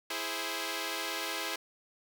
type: chord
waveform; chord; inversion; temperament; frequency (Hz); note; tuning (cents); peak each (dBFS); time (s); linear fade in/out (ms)
5% pulse; E augmented; none; equal; 329.6 / 415.3 / 523.3; E4 / G#4 / B#4; 0 / 0 / 0; -26 / -27 / -27; 0.1-1.56; 5
effects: none